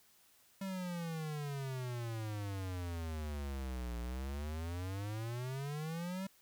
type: exponential two-way sweep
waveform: square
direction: down then up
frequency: 196 to 58.27 to 196 Hz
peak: -39 dBFS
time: 0.61-6.27 s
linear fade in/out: 5 ms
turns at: 3.98 s
effects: white hiss -67 dBFS RMS until 6.41 s